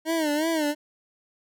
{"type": "tone with vibrato", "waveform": "25% pulse", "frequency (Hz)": 311.1, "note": "D#4", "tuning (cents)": 0, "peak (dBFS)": -19, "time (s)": [0.05, 0.75], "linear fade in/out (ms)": 50, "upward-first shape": "sine", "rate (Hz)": 2.8, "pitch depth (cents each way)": 110, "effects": []}